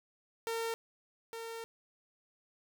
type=tone pair in turn; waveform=sawtooth; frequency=456.4 / 456.4 Hz; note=A#4 / A#4; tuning=-37 / -37 cents; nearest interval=unison; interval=0 cents; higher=neither; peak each=-30 / -37 dBFS; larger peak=first; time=0.47-0.74 / 1.33-1.64 s; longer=second; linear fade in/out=0 ms; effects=none